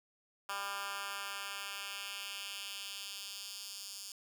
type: tone with high-pass filter sweep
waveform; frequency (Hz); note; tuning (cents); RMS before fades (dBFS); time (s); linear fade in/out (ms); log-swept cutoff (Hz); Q
10% pulse; 199.3; G3; +29; -43; 0.49-4.12; 2; 1200 to 5300; 1.5
effects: 10-bit